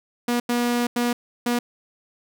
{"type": "tone bursts at uneven times", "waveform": "sawtooth", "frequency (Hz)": 240.9, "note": "B3", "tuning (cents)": -43, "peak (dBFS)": -16, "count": 4, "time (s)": [[0.28, 0.4], [0.49, 0.87], [0.96, 1.13], [1.46, 1.59]], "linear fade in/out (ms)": 5, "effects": []}